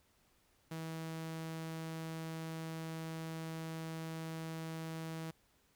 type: tone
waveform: sawtooth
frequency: 161.7 Hz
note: E3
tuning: 33 cents flat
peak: -37 dBFS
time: 0.71-5.31 s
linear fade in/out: 5 ms
effects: pink hiss -72 dBFS RMS until 5.75 s

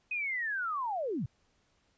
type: linear sweep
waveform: sine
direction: down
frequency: 2535 to 98 Hz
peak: -31 dBFS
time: 0.11-1.26 s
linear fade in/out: 5 ms
effects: pink hiss -72 dBFS RMS until 1.97 s + resampled to 16000 Hz

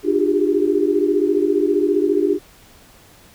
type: tone cluster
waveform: sine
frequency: 301.4 / 353.6 / 392.3 / 407.2 Hz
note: D4 / F4 / G4 / G#4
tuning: +45 / +22 / +1 / -34 cents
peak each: -20 dBFS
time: 0.03-2.39 s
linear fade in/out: 50 ms
effects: pink hiss -48 dBFS RMS until 3.34 s

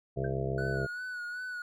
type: harmonic tone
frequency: 67 Hz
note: C2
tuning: 42 cents sharp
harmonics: 1 / 2 / 3 / 5 / 6 / 7 / 8 / 9 / 10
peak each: -40 / -33 / -42 / -42 / -36 / -40 / -45 / -45 / -39 dBFS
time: 0.16-0.87 s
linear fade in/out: 20 ms
type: tone with exponential decay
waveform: sine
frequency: 1568 Hz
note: G6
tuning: in tune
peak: -37 dBFS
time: 0.24-0.34 s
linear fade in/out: 5 ms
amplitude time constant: 21 ms
type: tone with vibrato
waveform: triangle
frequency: 1470 Hz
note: F#6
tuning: 12 cents flat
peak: -34 dBFS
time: 0.58-1.62 s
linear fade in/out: 2 ms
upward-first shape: sine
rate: 2.6 Hz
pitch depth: 39 cents each way
effects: none

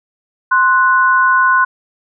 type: tone pair together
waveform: sine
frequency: 1046.5 / 1480 Hz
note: C6 / F#6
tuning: 0 / 0 cents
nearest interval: tritone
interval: 600 cents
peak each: -11 dBFS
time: 0.51-1.65 s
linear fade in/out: 10 ms
effects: none

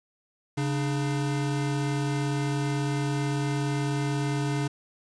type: tone pair together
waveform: square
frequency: 139.05 / 298.5 Hz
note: C#3 / D4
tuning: +6 / +28 cents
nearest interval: octave + minor second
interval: 1322 cents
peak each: -27 / -32 dBFS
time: 0.57-4.68 s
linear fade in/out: 10 ms
effects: resampled to 22050 Hz + 9-bit

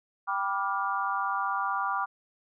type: chord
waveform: sine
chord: G dominant seventh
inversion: none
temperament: just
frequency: 784 / 980 / 1176 / 1411.2 Hz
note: G5 / B5 / D6 / F6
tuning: 0 / -14 / +2 / +18 cents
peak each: -33 / -33 / -30 / -34 dBFS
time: 0.27-2.06 s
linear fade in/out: 20 ms
effects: none

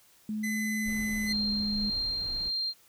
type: tone with pitch glide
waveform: sine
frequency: 214.3 to 208.6 Hz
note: A3 to G#3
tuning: -45 to +8 cents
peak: -30 dBFS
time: 0.29-1.9 s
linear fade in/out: 2 ms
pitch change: -47 cents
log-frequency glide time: 0.91-1.48 s
type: tone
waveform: 45% pulse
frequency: 2025 Hz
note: B6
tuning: 43 cents sharp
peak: -32 dBFS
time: 0.43-1.33 s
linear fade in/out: 10 ms
type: noise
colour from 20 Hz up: brown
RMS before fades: -42 dBFS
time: 0.84-2.52 s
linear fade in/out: 50 ms
type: tone with tremolo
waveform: sine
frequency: 4186 Hz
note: C8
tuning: in tune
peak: -28 dBFS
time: 1.26-2.74 s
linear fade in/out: 50 ms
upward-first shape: sine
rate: 1.7 Hz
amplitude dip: 25%
effects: white hiss -61 dBFS RMS until 2.88 s

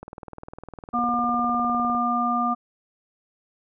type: click train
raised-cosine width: 1 ms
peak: -23 dBFS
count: 39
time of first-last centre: 0.03-1.949 s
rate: 19.8 Hz
type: harmonic tone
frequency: 240 Hz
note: B3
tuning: 49 cents flat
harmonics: 1 / 3 / 5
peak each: -26 / -26 / -23 dBFS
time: 0.93-2.55 s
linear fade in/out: 20 ms
effects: none

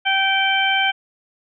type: harmonic tone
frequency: 777 Hz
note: G5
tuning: 16 cents flat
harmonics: 1 / 2 / 3 / 4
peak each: -21 / -21 / -21 / -21 dBFS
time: 0.05-0.92 s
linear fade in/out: 20 ms
effects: none

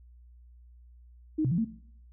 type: tone with pitch steps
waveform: sine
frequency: 311 / 129.1 / 171.3 / 225.7 Hz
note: D#4 / C3 / F3 / A3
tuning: -1 / -23 / -33 / +44 cents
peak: -24 dBFS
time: 1.38-1.648 s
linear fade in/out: 10 ms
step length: 67 ms
effects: noise-tail reverb RT60 0.7 s tail -19 dB re dry + added 60 Hz sine -51 dBFS peak until 2.12 s

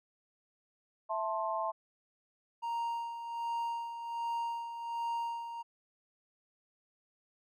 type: chord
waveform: sine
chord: A minor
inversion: second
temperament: just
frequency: 660 / 880 / 1056 Hz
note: E5 / A5 / C6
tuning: +2 / 0 / +16 cents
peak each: -36 dBFS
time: 1.09-1.72 s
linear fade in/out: 20 ms
type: tone with tremolo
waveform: triangle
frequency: 932.3 Hz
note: A#5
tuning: in tune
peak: -30 dBFS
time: 2.62-5.63 s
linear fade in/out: 20 ms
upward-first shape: sine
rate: 1.3 Hz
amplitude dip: 60%
effects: none

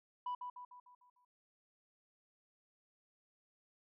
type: tone with echo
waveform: sine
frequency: 987.8 Hz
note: B5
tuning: in tune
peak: -35 dBFS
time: 0.26-0.35 s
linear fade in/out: 5 ms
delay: 150 ms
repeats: 6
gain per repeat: -6 dB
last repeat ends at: 1.25 s
effects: tanh soft clip ceiling -35 dBFS

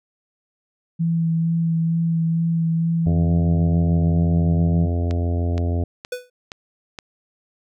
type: tone with vibrato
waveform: sine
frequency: 165.2 Hz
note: E3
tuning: 4 cents sharp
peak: -17 dBFS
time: 0.99-4.87 s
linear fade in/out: 20 ms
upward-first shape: sine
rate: 2.2 Hz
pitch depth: 14 cents each way
type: harmonic tone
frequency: 86.1 Hz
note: F2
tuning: 24 cents flat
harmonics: 1 / 2 / 3 / 4 / 5 / 6 / 7 / 8 / 9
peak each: -19 / -32 / -29 / -34 / -34 / -42 / -36 / -37 / -48 dBFS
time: 3.06-5.84 s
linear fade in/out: 5 ms
type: click train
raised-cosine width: 0.2 ms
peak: -16 dBFS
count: 5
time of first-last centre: 5.11-6.988 s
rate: 2.13 Hz
type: tone with exponential decay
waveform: square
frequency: 496.3 Hz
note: B4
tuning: 8 cents sharp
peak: -22 dBFS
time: 6.12-6.3 s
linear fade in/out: 5 ms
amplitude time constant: 39 ms
effects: none

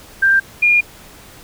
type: tone pair in turn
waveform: sine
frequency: 1582 / 2421 Hz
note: G6 / D#7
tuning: +15 / -48 cents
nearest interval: perfect fifth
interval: 737 cents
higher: second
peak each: -9 dBFS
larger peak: neither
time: 0.22-0.4 / 0.62-0.81 s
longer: second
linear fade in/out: 10 ms
effects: pink hiss -41 dBFS RMS until 1.43 s

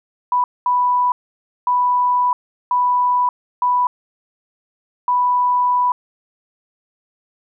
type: tone bursts at uneven times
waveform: sine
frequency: 987.8 Hz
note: B5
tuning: in tune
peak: -13 dBFS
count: 6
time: 0.32-0.44 / 0.66-1.12 / 1.67-2.33 / 2.71-3.29 / 3.62-3.87 / 5.08-5.92 s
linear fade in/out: 2 ms
effects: none

